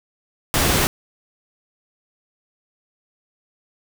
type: noise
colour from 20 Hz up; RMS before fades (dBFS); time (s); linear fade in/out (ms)
pink; -18; 0.54-0.87; 0
effects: none